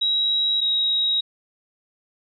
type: tone pair in turn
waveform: sine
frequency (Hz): 3851 / 3811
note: B7 / A#7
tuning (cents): -44 / +38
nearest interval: unison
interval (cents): 18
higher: first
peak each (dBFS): -18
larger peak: neither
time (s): 0.01-0.61 / 0.61-1.21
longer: neither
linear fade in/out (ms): 10
effects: none